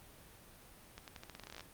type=accelerating click train; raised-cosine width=0.2 ms; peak=-30 dBFS; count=16; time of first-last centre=0.98-1.607 s; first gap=98 ms; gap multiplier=0.86; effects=pink hiss -58 dBFS RMS until 1.73 s + Opus 32 kbps